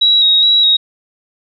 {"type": "tone with vibrato", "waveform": "sine", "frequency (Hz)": 3832, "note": "A#7", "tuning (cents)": 47, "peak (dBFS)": -7, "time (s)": [0.01, 0.77], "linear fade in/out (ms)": 10, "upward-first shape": "square", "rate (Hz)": 2.4, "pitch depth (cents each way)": 22, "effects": []}